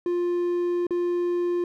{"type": "tone with dropouts", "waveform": "triangle", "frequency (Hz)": 350.9, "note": "F4", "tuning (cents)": 8, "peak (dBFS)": -20, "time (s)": [0.06, 1.64], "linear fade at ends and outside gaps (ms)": 2, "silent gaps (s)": [0.868, 0.907], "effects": []}